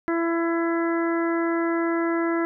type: harmonic tone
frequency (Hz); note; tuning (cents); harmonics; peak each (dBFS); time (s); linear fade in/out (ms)
334.7; E4; +26; 1 / 2 / 3 / 4 / 5 / 6; -22 / -31 / -33 / -32 / -34 / -36; 0.08-2.45; 0
effects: none